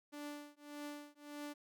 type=tone with tremolo; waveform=sawtooth; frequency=292.9 Hz; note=D4; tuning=5 cents flat; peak=-39 dBFS; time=0.12-1.54 s; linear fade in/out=20 ms; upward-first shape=triangle; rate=1.7 Hz; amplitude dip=100%; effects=none

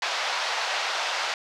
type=band-pass noise; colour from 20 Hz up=pink; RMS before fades=-28 dBFS; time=0.02-1.34 s; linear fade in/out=2 ms; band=680 to 5400 Hz; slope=24 dB/octave; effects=none

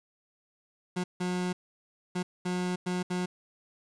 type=tone bursts at uneven times; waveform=30% pulse; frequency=180.5 Hz; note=F#3; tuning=43 cents flat; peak=-26 dBFS; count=6; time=0.96-1.04 / 1.2-1.53 / 2.15-2.23 / 2.45-2.76 / 2.86-3.03 / 3.1-3.26 s; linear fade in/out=10 ms; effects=resampled to 22050 Hz + 9-bit

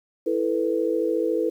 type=chord; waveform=sine; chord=E suspended fourth; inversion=none; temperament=equal; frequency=329.6 / 440 / 493.9 Hz; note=E4 / A4 / B4; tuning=0 / 0 / 0 cents; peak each=-25 dBFS; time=0.26-1.5 s; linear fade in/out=10 ms; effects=9-bit

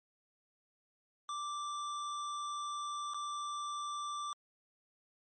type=tone with dropouts; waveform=square; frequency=1174.7 Hz; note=D6; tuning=in tune; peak=-38 dBFS; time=1.29-4.33 s; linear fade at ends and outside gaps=1 ms; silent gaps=3.136-3.144 s; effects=MP3 32 kbps

